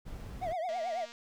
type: noise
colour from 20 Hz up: brown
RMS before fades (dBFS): -43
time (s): 0.05-0.54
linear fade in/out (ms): 20
type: tone with vibrato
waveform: triangle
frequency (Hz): 687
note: F5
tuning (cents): -29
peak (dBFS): -30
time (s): 0.41-1.06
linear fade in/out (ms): 20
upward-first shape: triangle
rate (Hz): 9.1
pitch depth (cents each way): 180
type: click train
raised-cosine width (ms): 0.2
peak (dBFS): -33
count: 102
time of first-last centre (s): 0.69-1.12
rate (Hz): 235
effects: none